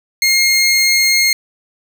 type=tone; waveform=20% pulse; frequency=2137 Hz; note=C7; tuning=36 cents sharp; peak=-5 dBFS; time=0.22-1.33 s; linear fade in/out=2 ms; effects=none